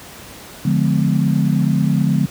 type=chord; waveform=sine; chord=D diminished seventh; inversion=none; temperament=just; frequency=146.83 / 176.2 / 211.4 / 253.7 Hz; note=D3 / F3 / Ab3 / Cb4; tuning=0 / +16 / +31 / +47 cents; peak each=-17 / -18 / -19 / -22 dBFS; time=0.65-2.26 s; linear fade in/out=5 ms; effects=pink hiss -37 dBFS RMS until 2.3 s + high-pass 60 Hz 12 dB/octave